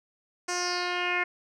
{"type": "tone with low-pass filter sweep", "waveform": "10% pulse", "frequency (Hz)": 356, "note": "F4", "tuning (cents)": 33, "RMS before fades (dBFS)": -29, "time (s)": [0.48, 1.24], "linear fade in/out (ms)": 10, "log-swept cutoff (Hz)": [7200, 2100], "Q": 4.4, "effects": []}